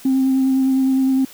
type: tone with vibrato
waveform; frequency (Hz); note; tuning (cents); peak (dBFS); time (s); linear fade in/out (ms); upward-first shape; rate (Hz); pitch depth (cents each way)
sine; 264.5; C4; +19; -12; 0.05-1.25; 5; sine; 9.8; 15
effects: tanh soft clip ceiling -10 dBFS + white hiss -42 dBFS RMS until 1.33 s